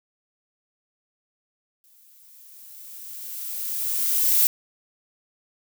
violet noise with exponential growth, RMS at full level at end -17 dBFS, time 1.84-4.47 s, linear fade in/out 0 ms, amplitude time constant 570 ms, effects none

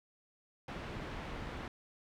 pink low-pass noise, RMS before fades -43 dBFS, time 0.68-1.68 s, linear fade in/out 2 ms, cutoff 2500 Hz, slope 12 dB/octave, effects none

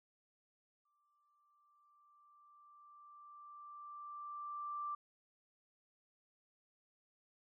sine tone with exponential growth, 1176 Hz, D6, 2 cents sharp, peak -38 dBFS, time 0.85-4.95 s, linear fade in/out 5 ms, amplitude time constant 890 ms, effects none

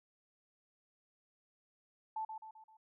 sine tone with echo, 877 Hz, A5, 6 cents flat, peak -36 dBFS, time 2.16-2.25 s, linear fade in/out 5 ms, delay 130 ms, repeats 4, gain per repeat -6 dB, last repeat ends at 2.77 s, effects none

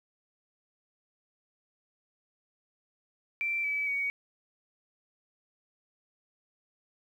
sine tone with pitch steps, 2345 / 2295 / 2247 Hz, D7 / D7 / C#7, -3 / -40 / +23 cents, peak -28 dBFS, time 3.41-4.1 s, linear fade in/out 0 ms, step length 230 ms, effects 10-bit

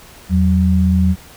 sine tone pair together, 82.9 / 186.1 Hz, E2 / F#3, +10 / +10 cents, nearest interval octave + major second, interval 1400 cents, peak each -13 dBFS, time 0.29-1.16 s, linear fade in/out 50 ms, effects pink hiss -41 dBFS RMS until 1.36 s

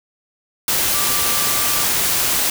sine tone in noise, 1174.7 Hz, D6, in tune, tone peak -28 dBFS, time 0.94-1.84 s, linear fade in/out 2 ms, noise white, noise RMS -18 dBFS, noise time 0.68-2.5 s, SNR -13 dB, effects none

